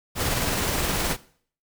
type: noise with tremolo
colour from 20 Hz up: pink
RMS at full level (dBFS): -24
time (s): 0.15-1.17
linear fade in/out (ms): 50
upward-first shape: sine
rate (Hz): 19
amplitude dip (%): 25
effects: noise-tail reverb RT60 0.5 s tail -18 dB re dry